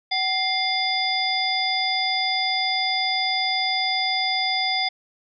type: harmonic tone with a mistuned harmonic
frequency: 700 Hz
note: F5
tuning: 4 cents sharp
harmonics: 1 / 3 / 5 / 7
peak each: -26 / -26 / -26 / -26 dBFS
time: 0.11-4.89 s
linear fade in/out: 10 ms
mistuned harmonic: 1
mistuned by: +130 cents
effects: none